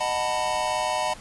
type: chord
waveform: square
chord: B dominant seventh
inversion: first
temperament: just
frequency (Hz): 617.4 / 740.8 / 889 / 987.8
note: D#5 / F#5 / A5 / B5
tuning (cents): -14 / +2 / +18 / 0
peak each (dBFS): -30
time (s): 0-1.14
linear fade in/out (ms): 10
effects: pink hiss -45 dBFS RMS until 1.2 s + resampled to 24000 Hz